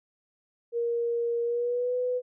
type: tone with pitch glide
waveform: sine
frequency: 470.1 to 498.1 Hz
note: A#4 to B4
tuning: +15 to +15 cents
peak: -25 dBFS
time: 0.72-2.22 s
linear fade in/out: 50 ms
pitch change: +100 cents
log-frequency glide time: 1.43-1.95 s
effects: none